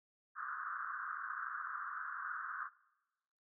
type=band-pass noise; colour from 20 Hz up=white; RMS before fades=-43 dBFS; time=0.35-2.7 s; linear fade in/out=50 ms; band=1100 to 1600 Hz; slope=96 dB/octave; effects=noise-tail reverb RT60 1.0 s tail -21 dB re dry